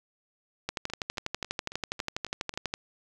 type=two click trains; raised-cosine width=0.2 ms; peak=-13 / -24 dBFS; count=26 / 7; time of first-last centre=0.69-2.739 / 0.9-2.539 s; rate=12.2 / 3.66 Hz; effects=none